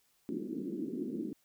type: band-pass noise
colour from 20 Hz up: white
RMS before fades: -38 dBFS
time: 0.29-1.33 s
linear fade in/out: 0 ms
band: 190 to 360 Hz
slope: 48 dB/octave
effects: white hiss -72 dBFS RMS until 1.44 s